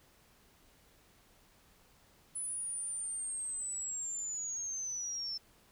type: linear sweep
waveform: sine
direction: down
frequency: 10060 to 5300 Hz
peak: -36 dBFS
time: 2.35-5.38 s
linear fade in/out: 10 ms
effects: pink hiss -65 dBFS RMS until 5.71 s